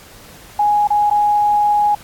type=tone with dropouts; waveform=sine; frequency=830.6 Hz; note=G#5; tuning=in tune; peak=-11 dBFS; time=0.59-1.95 s; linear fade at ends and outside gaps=5 ms; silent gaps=0.874-0.903 / 1.1-1.11 s; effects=pink hiss -41 dBFS RMS until 2.03 s + AAC 64 kbps

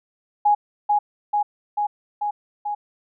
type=tone with echo; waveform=sine; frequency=830 Hz; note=G#5; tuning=1 cent flat; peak=-13 dBFS; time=0.45-0.55 s; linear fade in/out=10 ms; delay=440 ms; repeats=5; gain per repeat=-2 dB; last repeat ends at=2.75 s; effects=none

